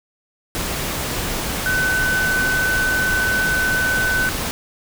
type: tone in noise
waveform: sine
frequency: 1511 Hz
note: F#6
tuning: 36 cents sharp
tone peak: -17 dBFS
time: 1.66-4.29 s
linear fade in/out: 0 ms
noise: pink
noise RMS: -24 dBFS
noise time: 0.55-4.51 s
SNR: +4 dB
effects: none